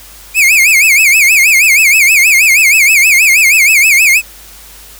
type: tone with vibrato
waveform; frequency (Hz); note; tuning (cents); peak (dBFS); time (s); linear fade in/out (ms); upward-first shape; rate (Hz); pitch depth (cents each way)
45% pulse; 2349; D7; 0; -4; 0.34-4.22; 50; sine; 6.3; 190
effects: added 50 Hz sine -39 dBFS peak until 4.99 s + white hiss -35 dBFS RMS until 4.99 s